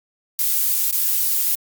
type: noise with dropouts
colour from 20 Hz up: violet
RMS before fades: -19 dBFS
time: 0.39-1.55 s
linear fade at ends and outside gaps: 1 ms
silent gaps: 0.911-0.926 s
effects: Opus 48 kbps

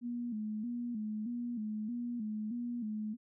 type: tone with vibrato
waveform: sine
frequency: 226.7 Hz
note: A#3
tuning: 48 cents flat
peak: -35 dBFS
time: 0.01-3.17 s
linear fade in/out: 50 ms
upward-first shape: square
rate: 1.6 Hz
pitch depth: 100 cents each way
effects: none

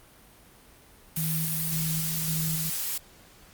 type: noise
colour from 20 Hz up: blue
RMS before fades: -30 dBFS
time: 1.16-2.98 s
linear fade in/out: 5 ms
type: tone with tremolo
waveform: sine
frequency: 159.5 Hz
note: D#3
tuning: 43 cents sharp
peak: -28 dBFS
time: 1.17-2.7 s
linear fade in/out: 5 ms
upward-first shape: square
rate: 1.8 Hz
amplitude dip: 40%
effects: pink hiss -54 dBFS RMS until 3.53 s + Opus 32 kbps

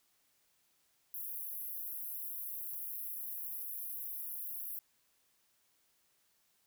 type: high-pass noise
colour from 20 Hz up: pink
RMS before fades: -42 dBFS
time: 1.14-4.79 s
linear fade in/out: 0 ms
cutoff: 11000 Hz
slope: 96 dB/octave
effects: white hiss -74 dBFS RMS until 6.66 s

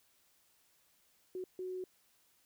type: tone bursts at uneven times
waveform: sine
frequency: 369.3 Hz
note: F#4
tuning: 3 cents flat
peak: -38 dBFS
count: 2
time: 1.35-1.44 / 1.59-1.84 s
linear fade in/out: 2 ms
effects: white hiss -71 dBFS RMS until 2.45 s

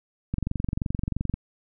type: click train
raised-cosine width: 5 ms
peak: -14 dBFS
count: 24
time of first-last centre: 0.34-1.34 s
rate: 23 Hz
effects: none

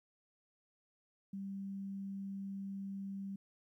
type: tone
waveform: sine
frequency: 196 Hz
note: G3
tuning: in tune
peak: -40 dBFS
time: 1.33-3.36 s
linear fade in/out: 5 ms
effects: 13-bit

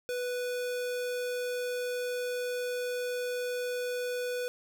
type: tone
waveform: square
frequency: 493.9 Hz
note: B4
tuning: in tune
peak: -32 dBFS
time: 0.09-4.48 s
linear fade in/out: 0 ms
effects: none

